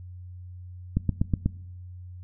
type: click train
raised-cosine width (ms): 5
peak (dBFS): -10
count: 5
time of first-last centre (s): 0.97-1.46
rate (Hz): 8.16
effects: noise-tail reverb RT60 0.9 s tail -22 dB re dry + added 90 Hz sine -39 dBFS peak until 2.23 s